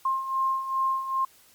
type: beating tone pair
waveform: sine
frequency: 1060 / 1062.5 Hz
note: C6 / C6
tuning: +22 / +26 cents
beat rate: 2.5 Hz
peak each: -31 / -25 dBFS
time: 0.05-1.25 s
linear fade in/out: 5 ms
effects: white hiss -57 dBFS RMS until 1.54 s + Opus 48 kbps